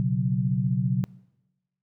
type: chord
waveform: sine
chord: B suspended second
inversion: none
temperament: equal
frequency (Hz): 123.47 / 138.59 / 185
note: B2 / C#3 / F#3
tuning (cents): 0 / 0 / 0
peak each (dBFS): -26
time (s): 0-1.04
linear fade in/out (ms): 0
effects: noise-tail reverb RT60 1.0 s tail -22 dB re dry